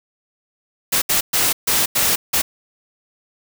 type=noise bursts at uneven times; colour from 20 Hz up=white; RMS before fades=-17 dBFS; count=6; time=0.92-1.02 / 1.09-1.21 / 1.33-1.53 / 1.67-1.86 / 1.95-2.16 / 2.33-2.42 s; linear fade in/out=10 ms; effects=none